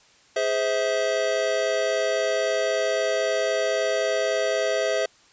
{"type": "chord", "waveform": "square", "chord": "Ab augmented", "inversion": "none", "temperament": "just", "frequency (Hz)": [415.3, 519.1, 648.9], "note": ["Ab4", "C5", "E5"], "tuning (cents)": [0, -14, -27], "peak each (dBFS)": [-29, -27, -25], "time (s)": [0.36, 5.06], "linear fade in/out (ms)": 5, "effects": ["white hiss -56 dBFS RMS until 5.32 s", "resampled to 16000 Hz"]}